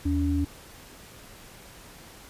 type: tone pair together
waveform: sine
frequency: 79.81 / 284.4 Hz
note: D#2 / C#4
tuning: +45 / +45 cents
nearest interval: octave + minor seventh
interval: 2200 cents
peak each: -25 dBFS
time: 0.05-0.45 s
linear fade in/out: 10 ms
effects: pink hiss -48 dBFS RMS until 2.29 s + resampled to 32000 Hz